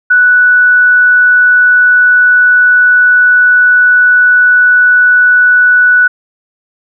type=tone; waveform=sine; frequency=1480 Hz; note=F#6; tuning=in tune; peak=-3 dBFS; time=0.1-6.08 s; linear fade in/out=10 ms; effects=none